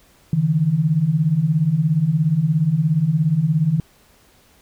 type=beating tone pair; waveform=sine; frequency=143.7 / 160.7 Hz; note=D3 / E3; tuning=-37 / -44 cents; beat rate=17 Hz; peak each=-20 / -16 dBFS; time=0.33-3.8 s; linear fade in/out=2 ms; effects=pink hiss -54 dBFS RMS until 4.61 s